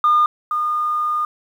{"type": "tone pair in turn", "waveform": "sine", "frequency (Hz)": [1214, 1219], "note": ["D#6", "D#6"], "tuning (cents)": [-43, -36], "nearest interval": "unison", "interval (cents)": 7, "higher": "second", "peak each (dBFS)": [-10, -17], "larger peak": "first", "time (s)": [[0.04, 0.26], [0.51, 1.25]], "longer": "second", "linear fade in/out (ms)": 2, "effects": ["tanh soft clip ceiling -8 dBFS", "8-bit"]}